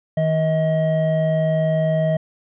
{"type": "tone pair together", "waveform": "triangle", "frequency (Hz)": [158.5, 634], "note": ["D#3", "D#5"], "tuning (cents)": [32, 32], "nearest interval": "2 octaves", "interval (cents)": 2400, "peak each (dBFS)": -17, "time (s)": [0.17, 2.17], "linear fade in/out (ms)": 5, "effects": ["resampled to 8000 Hz"]}